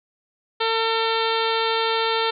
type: harmonic tone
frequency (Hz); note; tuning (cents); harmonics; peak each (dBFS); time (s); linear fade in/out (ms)
451.1; A4; +43; 1 / 2 / 3 / 4 / 5 / 6 / 7 / 8 / 9 / 10; -24 / -25 / -27 / -32 / -33 / -33 / -31 / -30 / -32 / -37; 0.6-2.31; 10
effects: none